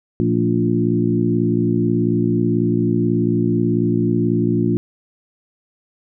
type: harmonic tone with a mistuned harmonic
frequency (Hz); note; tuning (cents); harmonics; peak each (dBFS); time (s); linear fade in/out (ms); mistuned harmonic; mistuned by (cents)
58.27; A#1; 0; 2 / 3 / 4 / 5 / 6; -21 / -21 / -21 / -21 / -21; 0.2-4.77; 0; 4; -44
effects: none